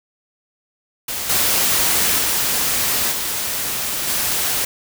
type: noise with level steps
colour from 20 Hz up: white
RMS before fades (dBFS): -25 / -17 / -19 / -23 / -20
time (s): 1.08-4.65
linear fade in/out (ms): 5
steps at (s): 1.29 / 2.18 / 3.11 / 4.07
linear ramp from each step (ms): 10
effects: none